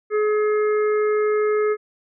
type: harmonic tone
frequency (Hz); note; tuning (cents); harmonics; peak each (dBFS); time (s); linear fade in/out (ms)
423.8; G#4; +35; 1 / 3 / 4 / 5; -17 / -28 / -36 / -34; 0.1-1.77; 50
effects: none